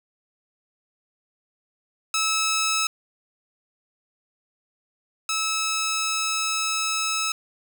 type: tone pair in turn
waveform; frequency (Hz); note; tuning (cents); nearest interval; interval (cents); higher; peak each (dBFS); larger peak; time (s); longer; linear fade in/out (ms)
10% pulse; 1300 / 1300; E6 / E6; -24 / -24; unison; 0; neither; -13 / -15; first; 2.14-2.87 / 5.29-7.32; second; 2
effects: none